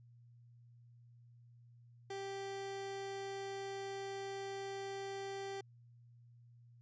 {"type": "tone", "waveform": "30% pulse", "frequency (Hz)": 392, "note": "G4", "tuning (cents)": 0, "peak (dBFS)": -39, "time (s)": [2.1, 5.61], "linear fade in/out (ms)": 5, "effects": ["added 119 Hz sine -59 dBFS peak until 6.81 s", "resampled to 16000 Hz"]}